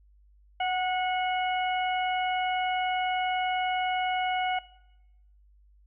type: harmonic tone with a mistuned harmonic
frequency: 730 Hz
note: F#5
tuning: 24 cents flat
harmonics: 1 / 2 / 3 / 4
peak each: -26 / -37 / -35 / -36 dBFS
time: 0.6-4.59 s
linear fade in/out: 5 ms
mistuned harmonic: 1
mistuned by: +22 cents
effects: noise-tail reverb RT60 0.9 s tail -19 dB re dry + added 50 Hz sine -56 dBFS peak until 5.86 s